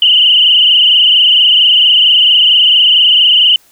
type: tone with frequency modulation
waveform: sine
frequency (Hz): 2960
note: F#7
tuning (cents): 0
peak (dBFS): -4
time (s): 0.02-3.56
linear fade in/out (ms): 2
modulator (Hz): 24.4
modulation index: 5.2
effects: white hiss -48 dBFS RMS until 3.71 s

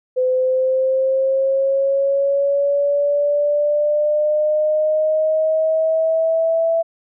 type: linear sweep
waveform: sine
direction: up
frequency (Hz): 508 to 663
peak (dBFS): -14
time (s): 0.16-6.83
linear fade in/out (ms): 20
effects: none

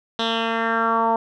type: tone with low-pass filter sweep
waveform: 10% pulse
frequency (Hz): 227.5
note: A#3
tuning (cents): -42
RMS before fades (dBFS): -21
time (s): 0.19-1.16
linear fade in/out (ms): 2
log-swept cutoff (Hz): 3900 to 850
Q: 3.8
effects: none

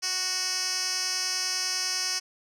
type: tone with band-pass filter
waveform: 10% pulse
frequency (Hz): 370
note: F#4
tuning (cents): 0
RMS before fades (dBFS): -29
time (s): 0.02-2.2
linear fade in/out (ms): 20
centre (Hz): 5500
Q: 2.6
effects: none

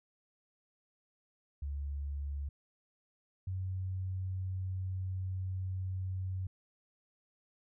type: tone pair in turn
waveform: sine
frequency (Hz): 71.1 / 93.56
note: C#2 / F#2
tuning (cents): +45 / +20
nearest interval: perfect fourth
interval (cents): 475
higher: second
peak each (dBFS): -35 / -34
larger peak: second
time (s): 1.62-2.49 / 3.47-6.47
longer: second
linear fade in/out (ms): 5
effects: none

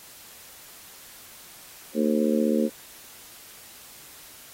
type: harmonic tone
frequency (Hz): 75.8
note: D#2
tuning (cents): -45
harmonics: 3 / 4 / 5 / 6 / 7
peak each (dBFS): -23 / -27 / -29 / -29 / -28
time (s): 1.94-2.7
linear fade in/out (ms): 50
effects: white hiss -47 dBFS RMS until 4.53 s + AAC 48 kbps

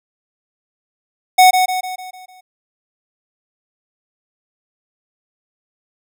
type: tone with echo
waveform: square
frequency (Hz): 740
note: F#5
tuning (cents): 0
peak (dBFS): -6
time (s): 1.38-1.51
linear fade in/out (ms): 10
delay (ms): 150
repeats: 6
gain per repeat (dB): -6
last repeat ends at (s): 2.41
effects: none

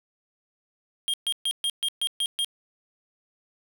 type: tone bursts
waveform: square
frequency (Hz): 3222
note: G7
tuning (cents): +47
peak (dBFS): -24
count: 8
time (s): 1.08-2.446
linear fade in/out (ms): 0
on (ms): 57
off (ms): 130
effects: none

